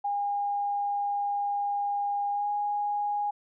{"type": "tone with pitch glide", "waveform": "sine", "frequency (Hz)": [812, 823.8], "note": ["G#5", "G#5"], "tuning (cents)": [-39, -14], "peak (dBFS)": -26, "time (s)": [0.04, 3.31], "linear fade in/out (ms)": 10, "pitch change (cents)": 25, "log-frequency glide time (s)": [2.31, 2.48], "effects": []}